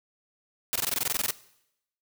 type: noise bursts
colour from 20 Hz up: white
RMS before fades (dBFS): -27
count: 13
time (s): 0.73-1.308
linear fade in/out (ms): 0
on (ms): 26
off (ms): 20
effects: noise-tail reverb RT60 0.8 s tail -19 dB re dry